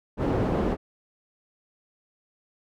white low-pass noise, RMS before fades -25 dBFS, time 0.17-0.77 s, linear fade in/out 50 ms, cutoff 440 Hz, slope 12 dB/octave, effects none

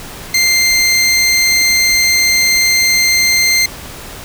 20% pulse tone, 2093 Hz, C7, in tune, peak -4 dBFS, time 0.34-3.66 s, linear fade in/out 5 ms, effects pink hiss -30 dBFS RMS until 4.24 s

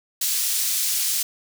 pink high-pass noise, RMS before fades -23 dBFS, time 0.21-1.23 s, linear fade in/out 5 ms, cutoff 5200 Hz, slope 12 dB/octave, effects none

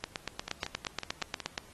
two click trains, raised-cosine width 0.2 ms, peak -15 / -20 dBFS, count 14 / 6, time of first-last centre 0.04-1.578 / 0.48-1.403 s, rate 8.45 / 5.42 Hz, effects pink hiss -57 dBFS RMS until 1.73 s + AAC 32 kbps

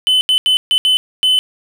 triangle tone bursts at uneven times, 3028 Hz, F#7, 39 cents sharp, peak -8 dBFS, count 6, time 0.07-0.21 / 0.29-0.38 / 0.46-0.57 / 0.71-0.78 / 0.85-0.97 / 1.23-1.39 s, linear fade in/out 0 ms, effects none

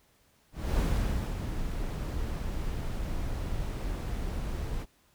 brown noise with ADSR envelope, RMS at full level -25 dBFS, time 0.52-4.86 s, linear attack 260 ms, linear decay 560 ms, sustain -8 dB, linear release 42 ms, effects pink hiss -66 dBFS RMS until 5.14 s

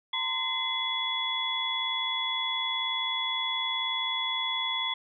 sine tone cluster, 911 / 1030 / 2049 / 3391 Hz, A#5 / C6 / C7 / G#7, -40 / -28 / -37 / +35 cents, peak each -37 / -36 / -35 / -29 dBFS, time 0.13-4.94 s, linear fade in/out 5 ms, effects none

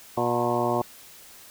harmonic tone with a mistuned harmonic, 120 Hz, B2, 49 cents flat, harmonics 1 / 2 / 3 / 4 / 5 / 6 / 7 / 8 / 9, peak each -33 / -31 / -28 / -33 / -29 / -29 / -31 / -33 / -32 dBFS, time 0.17-0.82 s, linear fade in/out 5 ms, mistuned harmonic 7, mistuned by +89 cents, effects white hiss -48 dBFS RMS until 1.5 s

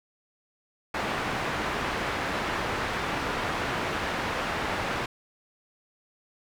white low-pass noise, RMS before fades -30 dBFS, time 0.94-5.06 s, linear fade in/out 5 ms, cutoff 1700 Hz, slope 12 dB/octave, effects none

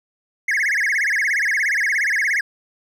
triangle tone with vibrato, 1900 Hz, A#6, 33 cents sharp, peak -15 dBFS, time 0.48-2.41 s, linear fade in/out 5 ms, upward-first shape sine, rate 17 Hz, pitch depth 270 cents each way, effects none

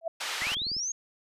sine tone with exponential growth, 661 Hz, E5, 5 cents sharp, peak -24 dBFS, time 0.01-0.08 s, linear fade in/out 5 ms, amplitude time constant 15 ms
white band-pass noise, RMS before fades -34 dBFS, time 0.2-0.55 s, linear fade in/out 10 ms, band 790 to 4200 Hz, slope 12 dB/octave
sine linear sweep, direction up, 1864.7 to 6645 Hz, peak -29 dBFS, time 0.41-0.92 s, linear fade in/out 5 ms
click train, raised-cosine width 3 ms, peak -32 dBFS, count 8, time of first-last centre 0.42-0.767 s, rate 20.2 Hz
effects resampled to 32000 Hz

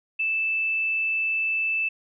sine tone, 2637 Hz, E7, in tune, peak -22 dBFS, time 0.19-1.89 s, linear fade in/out 10 ms, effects none

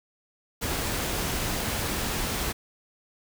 pink noise, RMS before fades -29 dBFS, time 0.61-2.53 s, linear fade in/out 20 ms, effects none

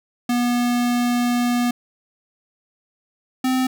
square tone pair in turn, 242.5 / 257.8 Hz, B3 / C4, -31 / -26 cents, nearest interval minor second, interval 105 cents, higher second, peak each -18 dBFS, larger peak neither, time 0.29-1.71 / 3.44-3.67 s, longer first, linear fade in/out 5 ms, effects none

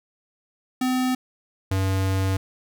square tone pair in turn, 255.3 / 95.63 Hz, C4 / G2, -42 / -42 cents, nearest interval octave + perfect fourth, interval 1700 cents, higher first, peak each -21 dBFS, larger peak neither, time 0.81-1.15 / 1.71-2.37 s, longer second, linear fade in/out 5 ms, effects none

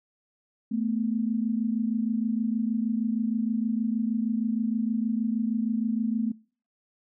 sine tone pair together, 220 / 246.4 Hz, A3 / B3, 0 / -4 cents, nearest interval major second, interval 196 cents, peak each -26 / -29 dBFS, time 0.71-6.32 s, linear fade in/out 10 ms, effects noise-tail reverb RT60 0.4 s tail -23 dB re dry

